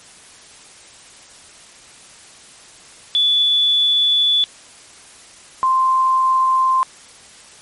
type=tone pair in turn; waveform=sine; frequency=3450 / 1044.8 Hz; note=A7 / C6; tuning=-35 / -3 cents; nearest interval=octave + major sixth; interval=2068 cents; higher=first; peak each=-12 dBFS; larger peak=neither; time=3.15-4.44 / 5.63-6.83 s; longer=first; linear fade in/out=0 ms; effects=white hiss -43 dBFS RMS until 7.61 s + MP3 48 kbps